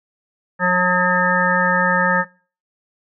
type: harmonic tone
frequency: 180.4 Hz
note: F#3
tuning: 44 cents flat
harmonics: 1 / 3 / 5 / 7 / 9 / 10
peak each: -21 / -21 / -21 / -21 / -21 / -21 dBFS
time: 0.59-2.25 s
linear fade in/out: 50 ms
effects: noise-tail reverb RT60 0.4 s tail -22 dB re dry